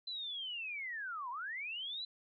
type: linear two-way sweep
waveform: sine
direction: down then up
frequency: 4063 to 932.3 to 4063 Hz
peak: -39 dBFS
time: 0.07-2.05 s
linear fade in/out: 5 ms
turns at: 1.3 s
effects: none